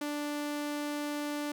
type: tone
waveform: sawtooth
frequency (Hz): 293.7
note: D4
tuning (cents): 0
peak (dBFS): -29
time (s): 0.01-1.52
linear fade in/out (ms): 5
effects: none